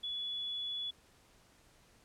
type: tone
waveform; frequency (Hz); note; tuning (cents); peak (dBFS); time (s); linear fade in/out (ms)
sine; 3413; G#7; +47; -36; 0.03-0.91; 10
effects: pink hiss -65 dBFS RMS until 2.04 s + low-pass 11000 Hz 12 dB/octave